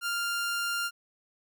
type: tone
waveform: sawtooth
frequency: 1396.9 Hz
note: F6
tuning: in tune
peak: -25 dBFS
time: 0.01-0.91 s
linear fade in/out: 50 ms
effects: none